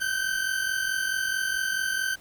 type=tone pair together; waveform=40% pulse; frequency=1520.4 / 1565 Hz; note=F#6 / G6; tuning=+47 / -3 cents; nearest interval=minor second; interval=50 cents; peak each=-28 / -27 dBFS; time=0-2.16 s; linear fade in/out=20 ms; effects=pink hiss -53 dBFS RMS until 2.2 s